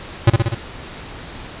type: tone with echo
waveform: square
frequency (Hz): 114.4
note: A#2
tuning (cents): -32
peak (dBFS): -7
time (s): 0.27-0.3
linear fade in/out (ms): 5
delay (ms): 62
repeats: 4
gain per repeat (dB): -3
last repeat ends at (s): 0.548
effects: pink hiss -34 dBFS RMS until 1.6 s + resampled to 8000 Hz